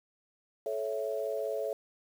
sine chord, A major, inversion none, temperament equal with one note detuned, 434.4 / 554.4 / 659.3 Hz, A4 / C#5 / E5, -22 / 0 / 0 cents, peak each -35 / -35 / -36 dBFS, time 0.66-1.73 s, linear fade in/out 2 ms, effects 9-bit

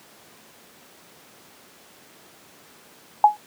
sine tone with exponential decay, 840 Hz, G#5, 19 cents sharp, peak -5 dBFS, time 3.24-3.37 s, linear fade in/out 2 ms, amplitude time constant 28 ms, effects pink hiss -50 dBFS RMS until 3.46 s + high-pass 200 Hz 12 dB/octave

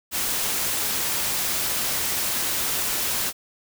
white noise, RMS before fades -25 dBFS, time 0.11-3.33 s, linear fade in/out 50 ms, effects none

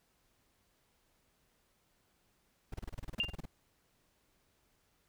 brown noise bursts, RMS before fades -40 dBFS, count 15, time 2.72-3.456 s, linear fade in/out 5 ms, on 22 ms, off 29 ms
sine tone with exponential decay, 2794 Hz, F7, in tune, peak -26 dBFS, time 3.2-3.36 s, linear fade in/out 1 ms, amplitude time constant 34 ms
effects pink hiss -74 dBFS RMS until 5.08 s

